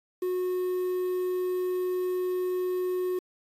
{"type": "tone with quantisation", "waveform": "triangle", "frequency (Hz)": 364.8, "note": "F#4", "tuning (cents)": -24, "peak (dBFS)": -24, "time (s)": [0.22, 3.19], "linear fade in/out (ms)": 5, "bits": 8, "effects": ["AAC 48 kbps"]}